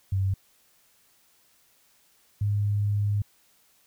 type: tone pair in turn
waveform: sine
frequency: 96.3 / 102.74 Hz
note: G2 / G#2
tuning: -30 / -18 cents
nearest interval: minor second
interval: 112 cents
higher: second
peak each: -22 dBFS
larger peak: neither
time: 0.12-0.34 / 2.41-3.22 s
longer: second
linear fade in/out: 5 ms
effects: white hiss -63 dBFS RMS until 3.86 s